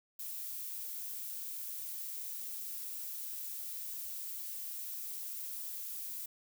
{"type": "noise", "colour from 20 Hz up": "violet", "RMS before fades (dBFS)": -42, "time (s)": [0.19, 6.26], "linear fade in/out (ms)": 5, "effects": []}